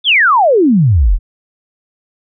sine exponential sweep, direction down, 3619 to 34.65 Hz, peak -6 dBFS, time 0.04-1.19 s, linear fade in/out 50 ms, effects none

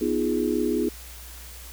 sine chord, F half-diminished seventh, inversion second, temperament equal, 246.9 / 311.1 / 349.2 / 415.3 Hz, Cb4 / Eb4 / F4 / Ab4, 0 / 0 / 0 / 0 cents, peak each -27 dBFS, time 0.01-0.89 s, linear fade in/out 5 ms, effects added 60 Hz sine -42 dBFS peak until 1.72 s + white hiss -44 dBFS RMS until 1.72 s

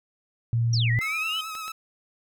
sine tone, 116.54 Hz, A#2, in tune, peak -20 dBFS, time 0.53-0.99 s, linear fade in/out 0 ms
sine exponential two-way sweep, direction down then up, 5920 to 1864.7 to 3114 Hz, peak -26 dBFS, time 0.73-1.41 s, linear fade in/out 5 ms, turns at 0.91 s
sawtooth tone with vibrato, 1285 Hz, E6, 45 cents flat, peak -29 dBFS, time 1.01-1.72 s, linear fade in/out 5 ms, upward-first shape triangle, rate 9.1 Hz, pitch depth 45 cents each way
clicks, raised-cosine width 0.2 ms, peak -24 dBFS, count 2, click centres 1.552 / 1.68 s
effects none

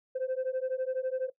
sine beating tone pair, 512 / 524 Hz, C5 / C5, -38 / +2 cents, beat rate 12 Hz, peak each -31 dBFS, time 0.15-1.3 s, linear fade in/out 10 ms, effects noise-tail reverb RT60 0.1 s tail -19 dB re dry + tanh soft clip ceiling -26 dBFS

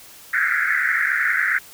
pink band-pass noise, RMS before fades -20 dBFS, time 0.33-1.59 s, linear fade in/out 10 ms, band 1400 to 2100 Hz, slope 96 dB/octave, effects white hiss -44 dBFS RMS until 1.73 s

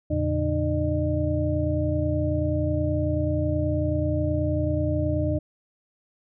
sine tone cluster, 83.2 / 113.8 / 141.8 / 303.9 / 606 Hz, E2 / A#2 / C#3 / D#4 / D#5, +17 / -41 / +40 / -41 / -46 cents, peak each -26 / -31 / -30 / -27 / -28 dBFS, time 0.1-5.39 s, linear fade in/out 10 ms, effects none

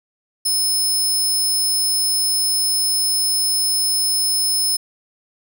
20% pulse tone, 5210 Hz, E8, 21 cents flat, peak -11 dBFS, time 0.45-4.77 s, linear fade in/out 10 ms, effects none

